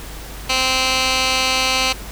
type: tone with band-pass filter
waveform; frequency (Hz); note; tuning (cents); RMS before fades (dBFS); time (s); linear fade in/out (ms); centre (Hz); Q
15% pulse; 260.1; C4; -10; -18; 0.49-1.93; 10; 3700; 1.2
effects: added 50 Hz sine -33 dBFS peak until 2.11 s + pink hiss -35 dBFS RMS until 2.11 s